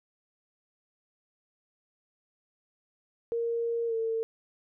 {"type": "tone with pitch glide", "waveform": "sine", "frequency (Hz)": [465.4, 450.8], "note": ["A#4", "A4"], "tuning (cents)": [-3, 42], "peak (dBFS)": -27, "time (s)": [3.32, 4.23], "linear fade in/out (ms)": 0, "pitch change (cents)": -55, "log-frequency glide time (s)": [3.87, 3.94], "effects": []}